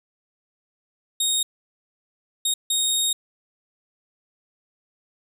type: tone bursts at uneven times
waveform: 20% pulse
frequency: 3729 Hz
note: A#7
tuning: in tune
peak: -14 dBFS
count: 3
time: 1.2-1.43 / 2.45-2.54 / 2.7-3.13 s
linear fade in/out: 5 ms
effects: none